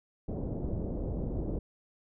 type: low-pass noise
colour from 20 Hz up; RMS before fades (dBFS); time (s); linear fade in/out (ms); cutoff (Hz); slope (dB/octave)
pink; -34; 0.28-1.59; 5; 540; 24
effects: none